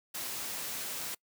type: noise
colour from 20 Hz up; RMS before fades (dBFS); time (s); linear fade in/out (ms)
white; -38; 0.14-1.15; 10
effects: noise-tail reverb RT60 0.1 s tail -25 dB re dry + high-pass 100 Hz 12 dB/octave